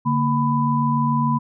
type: tone cluster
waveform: sine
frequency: 144.5 / 231.6 / 997 Hz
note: D3 / A#3 / B5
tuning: -28 / -11 / +16 cents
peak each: -21 dBFS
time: 0.05-1.39 s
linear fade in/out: 20 ms
effects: none